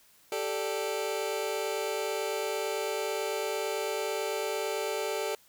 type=chord; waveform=sawtooth; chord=G suspended second; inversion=none; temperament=just; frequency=392 / 441 / 588 Hz; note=G4 / A4 / D5; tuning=0 / +4 / +2 cents; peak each=-31 / -29 / -31 dBFS; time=0.32-5.35 s; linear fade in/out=2 ms; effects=white hiss -61 dBFS RMS until 5.48 s

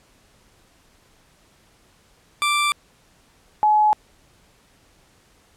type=tone pair in turn; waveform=20% pulse / sine; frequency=1174.7 / 849.7 Hz; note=D6 / G#5; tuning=0 / +39 cents; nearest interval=tritone; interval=561 cents; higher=first; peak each=-13 dBFS; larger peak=neither; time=2.42-2.72 / 3.63-3.93 s; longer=neither; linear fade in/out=0 ms; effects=pink hiss -57 dBFS RMS until 5.56 s + low-pass 11000 Hz 12 dB/octave

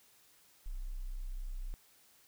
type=tone; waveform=sine; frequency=31.82 Hz; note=C1; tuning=47 cents flat; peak=-37 dBFS; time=0.66-1.74 s; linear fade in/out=0 ms; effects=white hiss -65 dBFS RMS until 2.27 s

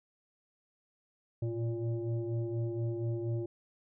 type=tone with frequency modulation; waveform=sine; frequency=114.4 Hz; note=A#2; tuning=32 cents flat; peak=-31 dBFS; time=1.42-3.46 s; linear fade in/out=5 ms; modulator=233 Hz; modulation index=1.2; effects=none

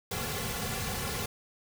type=noise with comb filter; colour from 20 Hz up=pink; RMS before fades=-34 dBFS; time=0.11-1.26 s; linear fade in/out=5 ms; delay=3.2 ms; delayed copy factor=-0.9; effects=none

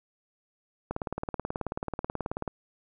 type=click train; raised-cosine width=1 ms; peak=-17 dBFS; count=30; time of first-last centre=0.91-2.478 s; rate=18.5 Hz; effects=none

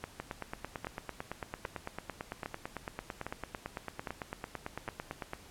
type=two click trains; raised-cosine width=0.5 ms; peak=-22 / -22 dBFS; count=7 / 47; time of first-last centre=0.04-4.879 / 0.2-5.334 s; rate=1.24 / 8.96 Hz; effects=pink hiss -55 dBFS RMS until 5.5 s + low-pass 12000 Hz 12 dB/octave

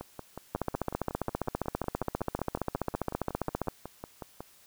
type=two click trains; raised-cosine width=1 ms; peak=-24 / -15 dBFS; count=25 / 48; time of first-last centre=0.01-4.406 / 0.55-3.683 s; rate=5.46 / 15 Hz; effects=white hiss -59 dBFS RMS until 4.66 s

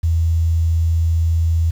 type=tone with quantisation; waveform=sine; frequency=82.41 Hz; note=E2; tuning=in tune; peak=-13 dBFS; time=0.03-1.71 s; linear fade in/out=10 ms; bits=7; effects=none

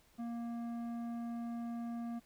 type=tone with tanh clipping; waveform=sine; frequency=234.4 Hz; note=A#3; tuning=10 cents sharp; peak=-40 dBFS; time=0.18-2.2 s; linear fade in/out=20 ms; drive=11 dB; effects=pink hiss -68 dBFS RMS until 2.25 s

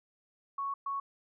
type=tone bursts at uneven times; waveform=sine; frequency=1108.7 Hz; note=C#6; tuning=in tune; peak=-32 dBFS; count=2; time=0.58-0.74 / 0.86-1 s; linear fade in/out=5 ms; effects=none

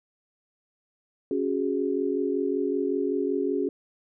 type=chord; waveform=sine; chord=C# suspended fourth; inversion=none; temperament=equal; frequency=277.2 / 370 / 415.3 Hz; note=C#4 / F#4 / G#4; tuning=0 / 0 / 0 cents; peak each=-28 dBFS; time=1.31-3.69 s; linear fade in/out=2 ms; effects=none

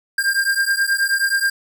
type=beating tone pair; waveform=square; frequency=1595 / 1604.4 Hz; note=G6 / G6; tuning=+30 / +40 cents; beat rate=9.4 Hz; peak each=-20 dBFS; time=0.18-1.5 s; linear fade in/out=5 ms; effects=none

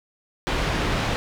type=low-pass noise; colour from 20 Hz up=pink; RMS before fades=-24 dBFS; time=0.47-1.16 s; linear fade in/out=0 ms; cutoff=3700 Hz; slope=12 dB/octave; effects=none

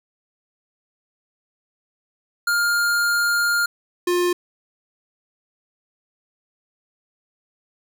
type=tone pair in turn; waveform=square; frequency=1408 / 354.2 Hz; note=F6 / F4; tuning=+14 / +24 cents; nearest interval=2 octaves; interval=2390 cents; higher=first; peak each=-18 dBFS; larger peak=neither; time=2.47-3.66 / 4.07-4.33 s; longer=first; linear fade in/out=5 ms; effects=none

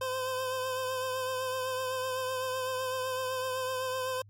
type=tone with vibrato; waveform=25% pulse; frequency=515 Hz; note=C5; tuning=28 cents flat; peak=-27 dBFS; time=0.01-4.22 s; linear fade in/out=5 ms; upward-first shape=triangle; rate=7.9 Hz; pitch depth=31 cents each way; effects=added 102 Hz sine -52 dBFS peak until 4.29 s + MP3 64 kbps

